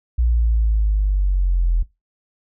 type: linear sweep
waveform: sine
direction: down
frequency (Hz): 59.8 to 41.2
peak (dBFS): -13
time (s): 0.18-1.83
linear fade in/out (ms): 10
effects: noise-tail reverb RT60 0.2 s tail -19 dB re dry + tanh soft clip ceiling -9 dBFS